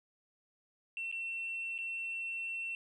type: tone with dropouts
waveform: sine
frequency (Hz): 2703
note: E7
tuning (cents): +43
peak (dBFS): -35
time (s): 0.97-2.75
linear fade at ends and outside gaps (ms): 1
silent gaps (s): 1.115-1.125 / 1.78-1.787
effects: tanh soft clip ceiling -32 dBFS